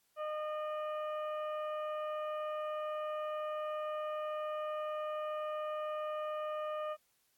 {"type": "harmonic tone with a mistuned harmonic", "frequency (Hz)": 611, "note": "D#5", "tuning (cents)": -32, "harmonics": [1, 2, 3, 4, 5], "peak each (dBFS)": [-37, -41, -55, -57, -57], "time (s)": [0.16, 6.97], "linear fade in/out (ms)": 50, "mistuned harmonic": 5, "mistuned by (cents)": -56, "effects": ["white hiss -75 dBFS RMS until 7.37 s", "AAC 64 kbps"]}